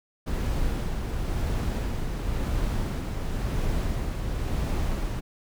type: noise with tremolo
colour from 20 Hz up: brown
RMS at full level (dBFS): -26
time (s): 0.26-5.21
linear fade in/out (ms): 20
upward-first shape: sine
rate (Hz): 0.95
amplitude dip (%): 35
effects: none